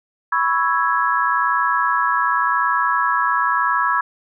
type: chord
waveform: sine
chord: C# minor seventh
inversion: third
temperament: equal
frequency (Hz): 987.8 / 1108.7 / 1318.5 / 1661.2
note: B5 / C#6 / E6 / G#6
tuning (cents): 0 / 0 / 0 / 0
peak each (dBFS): -21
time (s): 0.32-4.01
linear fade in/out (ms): 5
effects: none